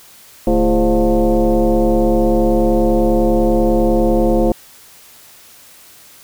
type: tone with frequency modulation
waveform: sine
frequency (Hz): 150.9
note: D3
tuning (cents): +47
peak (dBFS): -10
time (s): 0.47-4.52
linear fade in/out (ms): 2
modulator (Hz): 186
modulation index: 2.6
effects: white hiss -43 dBFS RMS until 6.23 s